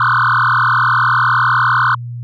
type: tone with frequency modulation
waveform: sine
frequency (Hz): 1263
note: D#6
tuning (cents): +26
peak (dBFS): -8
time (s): 0-1.95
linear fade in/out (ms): 5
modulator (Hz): 39.8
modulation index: 6.5
effects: tanh soft clip ceiling -8 dBFS + added 120 Hz sine -23 dBFS peak until 2.23 s